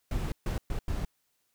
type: noise bursts at uneven times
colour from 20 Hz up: brown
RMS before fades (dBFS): -31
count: 4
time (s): 0.11-0.32 / 0.46-0.58 / 0.7-0.79 / 0.88-1.05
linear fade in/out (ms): 2
effects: white hiss -75 dBFS RMS until 1.54 s